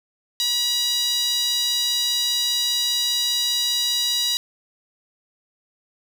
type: tone with high-pass filter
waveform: sawtooth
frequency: 965 Hz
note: B5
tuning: 40 cents flat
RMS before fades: -22 dBFS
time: 0.4-4.37 s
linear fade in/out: 0 ms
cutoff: 4100 Hz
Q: 4.7
effects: none